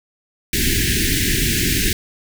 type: band-stop noise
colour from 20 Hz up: pink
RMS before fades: -18 dBFS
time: 0.53-1.93 s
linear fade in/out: 2 ms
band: 410 to 1600 Hz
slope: 96 dB/octave
effects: none